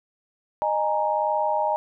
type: chord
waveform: sine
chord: D# suspended fourth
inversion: none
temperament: equal with one note detuned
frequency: 614.4 / 830.6 / 932.3 Hz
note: D#5 / G#5 / A#5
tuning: -22 / 0 / 0 cents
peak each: -25 dBFS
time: 0.62-1.76 s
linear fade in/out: 0 ms
effects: none

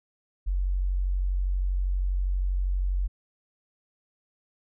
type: tone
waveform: sine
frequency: 46.25 Hz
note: F#1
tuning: in tune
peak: -23 dBFS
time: 0.46-3.08 s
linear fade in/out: 20 ms
effects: none

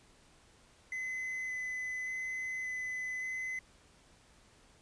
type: tone with vibrato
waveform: triangle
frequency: 2024 Hz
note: B6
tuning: 42 cents sharp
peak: -34 dBFS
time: 0.92-3.59 s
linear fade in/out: 2 ms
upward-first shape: square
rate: 0.87 Hz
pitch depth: 8 cents each way
effects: pink hiss -63 dBFS RMS until 4.81 s + resampled to 22050 Hz

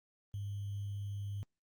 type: tone with sample-and-hold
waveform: sine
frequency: 100.8 Hz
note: G2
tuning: 49 cents sharp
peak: -37 dBFS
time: 0.34-1.43 s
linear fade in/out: 0 ms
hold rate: 3150 Hz
effects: Opus 32 kbps

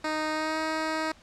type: tone with pitch glide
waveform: 10% pulse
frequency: 310 to 315.8 Hz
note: D#4 to D#4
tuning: -6 to +26 cents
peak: -19 dBFS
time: 0.04-1.12 s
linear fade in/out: 5 ms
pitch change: +32 cents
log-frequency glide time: 0.32-0.58 s
effects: pink hiss -55 dBFS RMS until 1.22 s + low-pass 6000 Hz 12 dB/octave

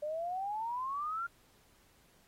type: exponential sweep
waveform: sine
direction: up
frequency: 587.3 to 1410 Hz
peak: -34 dBFS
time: 0.02-1.27 s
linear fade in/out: 10 ms
effects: pink hiss -67 dBFS RMS until 2.27 s + AAC 48 kbps

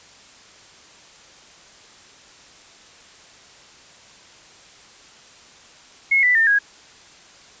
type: tone with pitch steps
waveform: sine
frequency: 2173 / 1981.2 / 1806.3 / 1646.8 Hz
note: C#7 / B6 / A6 / G#6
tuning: -35 / +5 / +45 / -15 cents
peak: -13 dBFS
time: 6.11-6.59 s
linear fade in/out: 10 ms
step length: 120 ms
effects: white hiss -47 dBFS RMS until 7.6 s + resampled to 16000 Hz

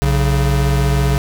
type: tone pair together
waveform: square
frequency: 61.7 / 138.86 Hz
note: B1 / C#3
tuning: -1 / +3 cents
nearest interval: octave + major second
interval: 1404 cents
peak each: -16 dBFS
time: 0.02-1.18 s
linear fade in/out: 0 ms
effects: none

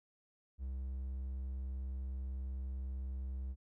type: tone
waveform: triangle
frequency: 65.41 Hz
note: C2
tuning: in tune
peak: -36 dBFS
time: 0.58-3.56 s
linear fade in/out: 50 ms
effects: none

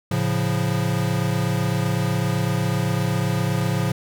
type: chord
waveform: square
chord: A augmented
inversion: none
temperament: equal with one note detuned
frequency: 110.7 / 138.59 / 174.61 Hz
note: A2 / C#3 / E#3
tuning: +11 / 0 / 0 cents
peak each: -25 dBFS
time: 0.11-3.92 s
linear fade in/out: 5 ms
effects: none

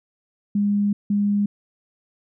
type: tone bursts at uneven times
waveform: sine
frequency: 204 Hz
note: G#3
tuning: 31 cents flat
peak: -17 dBFS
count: 2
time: 0.55-0.93 / 1.1-1.46 s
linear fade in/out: 5 ms
effects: none

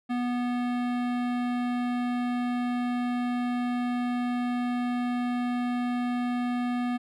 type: tone with hard clipping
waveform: sine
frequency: 244.8 Hz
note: B3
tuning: 15 cents flat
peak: -28 dBFS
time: 0.09-6.98 s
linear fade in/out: 20 ms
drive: 18 dB
effects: none

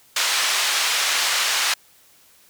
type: band-pass noise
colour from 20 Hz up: white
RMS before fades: -21 dBFS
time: 0.16-1.74 s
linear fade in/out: 5 ms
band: 930 to 5300 Hz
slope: 12 dB/octave
effects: white hiss -54 dBFS RMS until 2.49 s

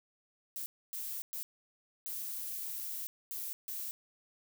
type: noise bursts at uneven times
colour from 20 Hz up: violet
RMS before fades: -40 dBFS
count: 6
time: 0.56-0.66 / 0.93-1.22 / 1.33-1.43 / 2.06-3.07 / 3.31-3.53 / 3.68-3.91 s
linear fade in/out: 0 ms
effects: none

